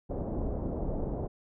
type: low-pass noise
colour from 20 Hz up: pink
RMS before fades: -33 dBFS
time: 0.09-1.28 s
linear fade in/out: 20 ms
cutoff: 670 Hz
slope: 24 dB/octave
effects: none